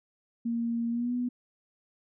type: tone with pitch glide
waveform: sine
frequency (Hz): 233.1 to 245.8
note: A#3 to B3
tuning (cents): 0 to -8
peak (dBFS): -27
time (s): 0.45-1.29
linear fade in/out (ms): 10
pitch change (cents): +92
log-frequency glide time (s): 0.9-1.13
effects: none